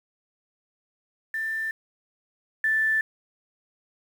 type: tone pair in turn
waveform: sine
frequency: 1779 / 1761.6 Hz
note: A6 / A6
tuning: +19 / +2 cents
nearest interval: unison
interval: 17 cents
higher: first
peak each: -26 / -20 dBFS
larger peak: second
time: 1.34-1.71 / 2.64-3.01 s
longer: neither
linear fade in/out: 2 ms
effects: 8-bit